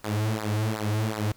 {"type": "tone with flanger", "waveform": "sawtooth", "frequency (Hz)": 107.5, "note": "A2", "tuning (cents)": -40, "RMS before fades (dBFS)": -27, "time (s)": [0.04, 1.32], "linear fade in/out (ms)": 5, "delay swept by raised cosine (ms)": [0.32, 5.32], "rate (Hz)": 2.7, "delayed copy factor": -1, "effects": ["pink hiss -57 dBFS RMS until 1.36 s"]}